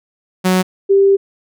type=tone pair in turn; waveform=sawtooth / sine; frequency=185 / 393.6 Hz; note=F#3 / G4; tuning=0 / +7 cents; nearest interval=octave + minor second; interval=1307 cents; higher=second; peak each=-7 dBFS; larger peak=neither; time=0.44-0.63 / 0.89-1.17 s; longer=second; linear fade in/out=20 ms; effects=none